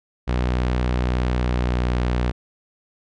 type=tone with pitch glide; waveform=sawtooth; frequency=61.74 to 61 Hz; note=B1 to B1; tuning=0 to -21 cents; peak=-15 dBFS; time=0.27-2.32 s; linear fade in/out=20 ms; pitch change=-21 cents; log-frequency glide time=1.27-1.87 s; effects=low-pass 4000 Hz 12 dB/octave